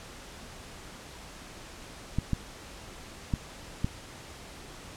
clicks, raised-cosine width 5 ms, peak -14 dBFS, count 4, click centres 2.186 / 2.333 / 3.338 / 3.845 s, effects pink hiss -46 dBFS RMS until 4.96 s + low-pass 9000 Hz 12 dB/octave

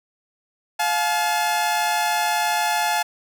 sawtooth tone pair together, 704.4 / 857 Hz, F5 / A5, +15 / -46 cents, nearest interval minor third, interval 339 cents, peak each -20 / -17 dBFS, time 0.79-3.03 s, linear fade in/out 10 ms, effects none

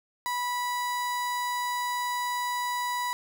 35% pulse tone, 981 Hz, B5, 12 cents flat, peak -26 dBFS, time 0.26-3.13 s, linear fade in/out 0 ms, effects none

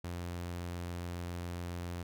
sawtooth tone, 87.31 Hz, F2, in tune, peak -34 dBFS, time 0.04-2.03 s, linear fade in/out 5 ms, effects none

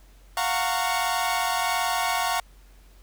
sawtooth chord, Gb major seventh, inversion third, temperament equal with one note detuned, 698.5 / 740 / 920.6 / 1108.7 Hz, F5 / Gb5 / Bb5 / Db6, 0 / 0 / -22 / 0 cents, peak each -25 dBFS, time 0.37-2.4 s, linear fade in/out 2 ms, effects added 46 Hz sine -49 dBFS peak until 3.02 s + pink hiss -59 dBFS RMS until 3.02 s

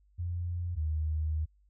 sine tone pair in turn, 87.31 / 77.78 Hz, F2 / D#2, 0 / 0 cents, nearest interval major second, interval 200 cents, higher first, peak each -31 / -28 dBFS, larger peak second, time 0.18-0.76 / 0.76-1.46 s, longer second, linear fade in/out 20 ms, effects added 50 Hz sine -62 dBFS peak until 1.69 s

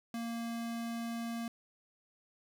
square tone, 232 Hz, A#3, 8 cents flat, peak -37 dBFS, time 0.14-1.48 s, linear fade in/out 2 ms, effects none

